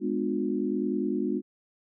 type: chord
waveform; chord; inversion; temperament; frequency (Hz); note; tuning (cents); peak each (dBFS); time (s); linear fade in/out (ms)
sine; G# diminished seventh; none; just; 207.7 / 249.2 / 299 / 358.8; G#3 / B3 / D4 / F4; 0 / +16 / +31 / +47; -31; 0-1.42; 50
effects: none